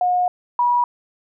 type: tone pair in turn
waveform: sine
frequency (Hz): 721 / 969.1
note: F#5 / B5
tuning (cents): -45 / -33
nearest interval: perfect fourth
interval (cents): 512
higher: second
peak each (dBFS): -15 / -14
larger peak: second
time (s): 0.01-0.28 / 0.59-0.84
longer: first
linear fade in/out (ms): 2
effects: none